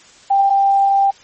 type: tone pair in turn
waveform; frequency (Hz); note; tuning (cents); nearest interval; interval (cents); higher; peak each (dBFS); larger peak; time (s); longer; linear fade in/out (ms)
sine; 790 / 790; G5 / G5; +13 / +13; unison; 0; neither; -10; neither; 0.3-0.5 / 0.5-1.11; second; 10
effects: white hiss -45 dBFS RMS until 1.23 s + MP3 32 kbps